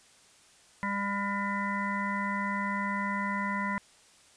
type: harmonic tone with a mistuned harmonic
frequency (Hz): 200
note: G3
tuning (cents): +35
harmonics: 1 / 3 / 5 / 7 / 9 / 10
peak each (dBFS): -33 / -44 / -33 / -40 / -39 / -36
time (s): 0.83-3.78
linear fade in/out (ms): 0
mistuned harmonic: 7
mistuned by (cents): +19
effects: white hiss -59 dBFS RMS until 4.36 s + resampled to 22050 Hz